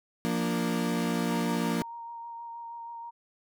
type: chord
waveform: 35% pulse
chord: Bb major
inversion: second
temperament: equal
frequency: 174.61 / 233.1 / 293.7 Hz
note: F3 / Bb3 / D4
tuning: 0 / 0 / 0 cents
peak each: -29 / -28 / -33 dBFS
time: 0.25-1.82 s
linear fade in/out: 0 ms
type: tone with vibrato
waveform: sine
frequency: 932.3 Hz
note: A#5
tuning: in tune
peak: -38 dBFS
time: 1.28-3.11 s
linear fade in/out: 20 ms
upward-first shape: sine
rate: 6.3 Hz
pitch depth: 14 cents each way
effects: none